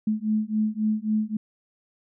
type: beating tone pair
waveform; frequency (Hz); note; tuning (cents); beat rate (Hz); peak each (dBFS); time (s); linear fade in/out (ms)
sine; 213.5 / 217.2; G#3 / A3; +48 / -22; 3.7; -25; 0.07-1.37; 5
effects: none